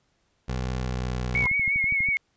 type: tone with pitch glide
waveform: 20% pulse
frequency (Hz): 63.2 to 61.97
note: B1 to B1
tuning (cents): +41 to +7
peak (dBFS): -22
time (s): 0.48-1.47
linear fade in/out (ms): 10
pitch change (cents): -34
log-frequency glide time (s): 0.78-1.17
type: click train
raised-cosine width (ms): 5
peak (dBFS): -24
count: 10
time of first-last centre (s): 1.35-2.088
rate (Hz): 12.2
type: tone with vibrato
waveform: sine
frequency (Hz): 2200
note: C#7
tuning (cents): -14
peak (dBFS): -21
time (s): 1.35-2.17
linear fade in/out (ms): 0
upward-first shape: triangle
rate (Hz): 5.7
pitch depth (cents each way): 58
type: tone with exponential growth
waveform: sine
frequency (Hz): 997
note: B5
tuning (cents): +16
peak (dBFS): -25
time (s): 1.39-1.47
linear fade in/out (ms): 1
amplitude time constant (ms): 17
effects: pink hiss -70 dBFS RMS until 2.36 s + resampled to 16000 Hz